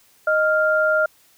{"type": "tone pair together", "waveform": "sine", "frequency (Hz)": [622.2, 1396.9], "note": ["D#5", "F6"], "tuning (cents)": [0, 0], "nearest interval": "octave + major second", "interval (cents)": 1400, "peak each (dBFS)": -18, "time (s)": [0.27, 1.06], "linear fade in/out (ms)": 5, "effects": ["white hiss -56 dBFS RMS until 1.37 s"]}